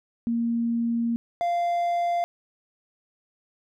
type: tone pair in turn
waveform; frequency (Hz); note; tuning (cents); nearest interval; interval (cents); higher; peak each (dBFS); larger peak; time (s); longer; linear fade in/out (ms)
sine / triangle; 233.1 / 693.7; A#3 / F5; 0 / -12; octave + perfect fifth; 1888; second; -22 / -20; second; 0.27-1.16 / 1.41-2.24; first; 0
effects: none